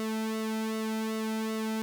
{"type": "tone with flanger", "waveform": "sawtooth", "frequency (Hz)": 220, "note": "A3", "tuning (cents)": 0, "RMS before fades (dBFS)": -32, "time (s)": [0, 1.82], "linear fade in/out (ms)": 0, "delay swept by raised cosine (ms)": [1.2, 1.79], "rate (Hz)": 2.6, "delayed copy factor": -0.8, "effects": []}